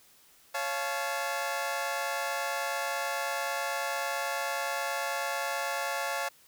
20% pulse chord, Db augmented, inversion none, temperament just, 554.4 / 693 / 866.2 Hz, Db5 / F5 / A5, 0 / -14 / -27 cents, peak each -30 dBFS, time 0.54-6.29 s, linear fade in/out 10 ms, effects white hiss -60 dBFS RMS until 6.47 s

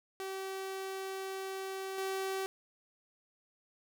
sawtooth tone with level steps, 384 Hz, G4, 36 cents flat, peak -34 / -30 dBFS, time 0.2-2.46 s, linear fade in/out 0 ms, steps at 1.98 s, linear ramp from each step 2 ms, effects none

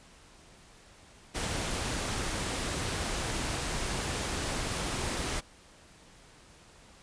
pink noise, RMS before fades -33 dBFS, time 1.34-5.41 s, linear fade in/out 20 ms, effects pink hiss -56 dBFS RMS until 7.02 s + resampled to 22050 Hz

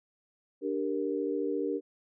sine chord, G minor, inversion second, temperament equal, 293.7 / 392 / 466.2 Hz, D4 / G4 / Bb4, 0 / 0 / 0 cents, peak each -33 dBFS, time 0.61-1.81 s, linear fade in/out 50 ms, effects none

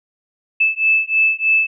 sine beating tone pair, 2622 / 2625.2 Hz, E7 / E7, -10 / -8 cents, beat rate 3.2 Hz, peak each -16 dBFS, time 0.6-1.67 s, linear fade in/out 10 ms, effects none

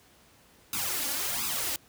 white noise with flanger, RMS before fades -31 dBFS, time 0.73-1.76 s, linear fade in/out 2 ms, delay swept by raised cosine 0.79 to 3.59 ms, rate 1.4 Hz, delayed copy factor +0.95, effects pink hiss -59 dBFS RMS until 1.88 s + high-pass 60 Hz 12 dB/octave

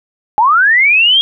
sine linear sweep, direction up, 813 to 3288 Hz, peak -6 dBFS, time 0.38-1.21 s, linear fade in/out 0 ms, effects none

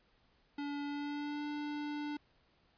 square tone with pitch glide, 287.1 to 295 Hz, D4 to D4, -39 to +8 cents, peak -38 dBFS, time 0.58-2.17 s, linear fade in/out 5 ms, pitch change +47 cents, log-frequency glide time 0.84-1.46 s, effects pink hiss -71 dBFS RMS until 2.77 s + resampled to 11025 Hz

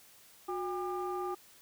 sine tone cluster, 362.5 / 806 / 1202 Hz, F#4 / G5 / D6, -35 / +48 / +40 cents, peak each -35 / -38 / -39 dBFS, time 0.48-1.35 s, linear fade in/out 10 ms, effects tanh soft clip ceiling -27 dBFS + white hiss -59 dBFS RMS until 1.61 s

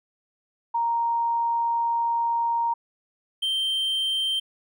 sine / triangle tone pair in turn, 932.3 / 3136 Hz, A#5 / G7, 0 / 0 cents, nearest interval octave + major sixth, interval 2100 cents, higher second, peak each -21 dBFS, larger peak neither, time 0.74-2.74 / 3.42-4.4 s, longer first, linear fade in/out 10 ms, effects none

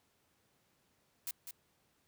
blue noise with echo, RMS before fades -39 dBFS, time 1.27-1.31 s, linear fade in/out 2 ms, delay 200 ms, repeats 1, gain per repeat -7 dB, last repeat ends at 1.51 s, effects pink hiss -74 dBFS RMS until 2.07 s + high-pass 80 Hz 12 dB/octave

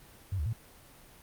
sine tone with pitch steps, 96 / 74.2 / 112.3 Hz, G2 / D2 / A2, -36 / +18 / +36 cents, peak -29 dBFS, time 0.32-0.53 s, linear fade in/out 5 ms, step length 70 ms, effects pink hiss -55 dBFS RMS until 1.22 s + Opus 32 kbps

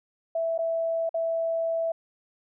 sine tone with dropouts, 659.3 Hz, E5, in tune, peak -24 dBFS, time 0.35-1.92 s, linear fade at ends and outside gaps 5 ms, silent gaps 0.579-0.588 / 1.093-1.142 s, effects none

